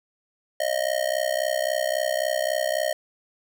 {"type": "tone with amplitude modulation", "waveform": "square", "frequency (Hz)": 622.3, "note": "D#5", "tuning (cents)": 0, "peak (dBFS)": -19, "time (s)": [0.6, 2.93], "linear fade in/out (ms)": 5, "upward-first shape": "sine", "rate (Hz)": 63.7, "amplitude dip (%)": 100, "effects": []}